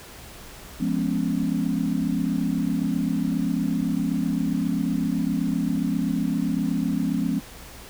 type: chord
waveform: sine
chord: C# dominant seventh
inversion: first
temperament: just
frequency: 173.24 / 207.9 / 249.5 / 277.2 Hz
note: E#3 / G#3 / B3 / C#4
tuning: -14 / +2 / +18 / 0 cents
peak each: -27 dBFS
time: 0.8-7.4 s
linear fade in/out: 10 ms
effects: added 60 Hz sine -50 dBFS peak until 7.89 s + pink hiss -43 dBFS RMS until 7.89 s